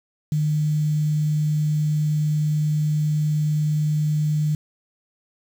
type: tone with quantisation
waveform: sine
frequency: 151.6 Hz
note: D#3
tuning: 45 cents flat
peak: -18 dBFS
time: 0.32-4.55 s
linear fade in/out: 2 ms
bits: 7
effects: none